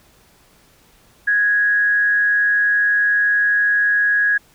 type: tone with frequency modulation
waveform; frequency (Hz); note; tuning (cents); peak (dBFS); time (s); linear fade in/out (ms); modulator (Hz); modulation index
sine; 1661.2; G#6; 0; -13; 1.27-4.38; 10; 186; 0.24
effects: pink hiss -53 dBFS RMS until 4.54 s